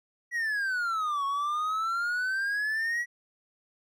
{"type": "exponential two-way sweep", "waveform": "triangle", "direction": "down then up", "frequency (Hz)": [1942, 1101, 1942], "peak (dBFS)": -25, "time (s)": [0.31, 3.06], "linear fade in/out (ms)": 50, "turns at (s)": 1.25, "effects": []}